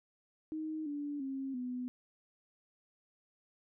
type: tone with pitch steps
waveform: sine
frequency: 312.7 / 290.1 / 269.1 / 249.6 Hz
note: D#4 / D4 / C4 / B3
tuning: +9 / -21 / +49 / +19 cents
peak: -36 dBFS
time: 0.52-1.88 s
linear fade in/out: 0 ms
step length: 340 ms
effects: none